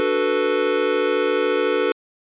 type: chord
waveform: square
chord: B minor seventh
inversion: first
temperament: equal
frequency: 293.7 / 370 / 440 / 493.9 Hz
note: D4 / F#4 / A4 / B4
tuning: 0 / 0 / 0 / 0 cents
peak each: -28 / -25 / -22 / -23 dBFS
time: 0-1.92 s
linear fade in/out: 0 ms
effects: resampled to 8000 Hz